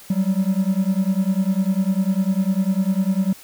triangle beating tone pair, 186 / 196 Hz, F#3 / G3, +9 / 0 cents, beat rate 10 Hz, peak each -18 dBFS, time 0.1-3.33 s, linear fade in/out 5 ms, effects white hiss -44 dBFS RMS until 3.43 s

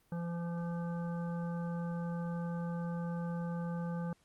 harmonic tone, 170.8 Hz, F3, 38 cents flat, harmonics 1 / 3 / 5 / 7 / 9, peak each -35 / -45 / -49 / -52 / -54 dBFS, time 0.12-4.13 s, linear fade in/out 2 ms, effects pink hiss -71 dBFS RMS until 4.24 s + Opus 32 kbps

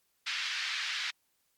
pink band-pass noise, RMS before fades -35 dBFS, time 0.26-1.11 s, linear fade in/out 10 ms, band 1600 to 4900 Hz, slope 24 dB/octave, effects white hiss -75 dBFS RMS until 1.57 s + Opus 48 kbps

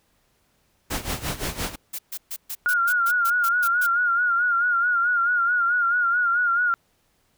pink noise with tremolo, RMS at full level -26 dBFS, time 0.9-1.76 s, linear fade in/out 10 ms, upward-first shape sine, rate 5.8 Hz, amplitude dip 80%
blue noise bursts, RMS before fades -31 dBFS, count 11, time 1.93-3.868 s, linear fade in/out 10 ms, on 58 ms, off 130 ms
sine tone with vibrato, 1419 Hz, F6, 27 cents sharp, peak -18 dBFS, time 2.66-6.74 s, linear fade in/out 0 ms, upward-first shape sine, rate 4.6 Hz, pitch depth 64 cents each way
effects pink hiss -66 dBFS RMS until 7.37 s

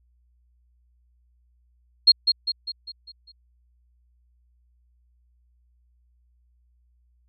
sine tone with echo, 4260 Hz, C8, 30 cents sharp, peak -9 dBFS, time 2.07-2.12 s, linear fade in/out 10 ms, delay 200 ms, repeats 6, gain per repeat -6 dB, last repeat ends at 3.32 s, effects added 60 Hz sine -60 dBFS peak until 7.28 s

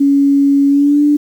sine tone with pitch glide, 280 to 293.4 Hz, C#4 to D4, +18 to -2 cents, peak -7 dBFS, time 0-1.17 s, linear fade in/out 10 ms, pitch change +80 cents, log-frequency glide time 0.69-1.03 s, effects 7-bit

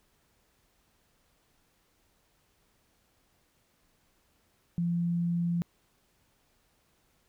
sine tone, 171.7 Hz, F3, 29 cents flat, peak -26 dBFS, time 4.78-5.62 s, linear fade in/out 0 ms, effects pink hiss -70 dBFS RMS until 7.28 s

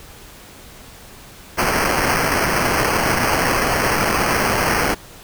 white noise with sample-and-hold, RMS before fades -18 dBFS, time 1.57-4.95 s, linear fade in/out 20 ms, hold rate 3675 Hz, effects pink hiss -41 dBFS RMS until 5.23 s

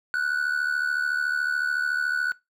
triangle tone with amplitude modulation, 1480 Hz, F#6, in tune, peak -18 dBFS, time 0.14-2.32 s, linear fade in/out 0 ms, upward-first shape sine, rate 73.8 Hz, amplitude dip 70%, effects noise-tail reverb RT60 0.2 s tail -20 dB re dry

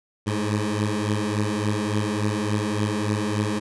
15% pulse beating tone pair, 103.83 / 107.33 Hz, G#2 / A2, 0 / -43 cents, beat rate 3.5 Hz, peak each -18 / -20 dBFS, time 0.26-3.6 s, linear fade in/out 20 ms, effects resampled to 24000 Hz

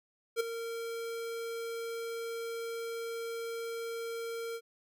square tone with ADSR envelope, 460.6 Hz, A#4, 21 cents flat, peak -26 dBFS, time 0.36-4.61 s, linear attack 43 ms, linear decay 9 ms, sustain -11 dB, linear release 56 ms, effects none

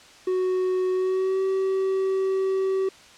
triangle tone with pitch glide, 370 to 382.8 Hz, F#4 to G4, 0 to -41 cents, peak -19 dBFS, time 0.27-2.89 s, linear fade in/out 5 ms, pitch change +59 cents, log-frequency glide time 0.92-1.42 s, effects white hiss -49 dBFS RMS until 3.17 s + low-pass 6000 Hz 12 dB/octave

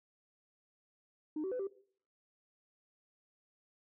sine tone with pitch steps, 306 / 380.2 / 502 / 389.8 Hz, D#4 / F#4 / B4 / G4, -29 / +47 / +28 / -10 cents, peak -33 dBFS, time 1.36-1.672 s, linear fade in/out 5 ms, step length 78 ms, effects noise-tail reverb RT60 0.5 s tail -17 dB re dry + tanh soft clip ceiling -32 dBFS

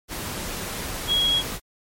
sine tone in noise, 3308 Hz, G#7, 8 cents flat, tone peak -18 dBFS, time 1.07-1.43 s, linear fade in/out 50 ms, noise pink, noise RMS -31 dBFS, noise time 0.08-1.6 s, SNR +10 dB, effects MP3 64 kbps

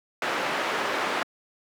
white low-pass noise, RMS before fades -27 dBFS, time 0.22-1.23 s, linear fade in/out 2 ms, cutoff 1700 Hz, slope 12 dB/octave, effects high-pass 300 Hz 12 dB/octave

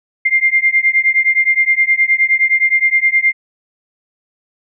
sine beating tone pair, 2100 / 2109.6 Hz, C7 / C7, +6 / +14 cents, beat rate 9.6 Hz, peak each -13 dBFS, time 0.25-3.33 s, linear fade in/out 10 ms, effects none

